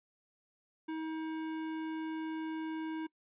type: tone with tanh clipping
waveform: sine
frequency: 317.9 Hz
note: D#4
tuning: 37 cents sharp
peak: -38 dBFS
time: 0.88-3.07 s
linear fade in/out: 10 ms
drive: 18 dB
effects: noise-tail reverb RT60 0.1 s tail -23 dB re dry + resampled to 8000 Hz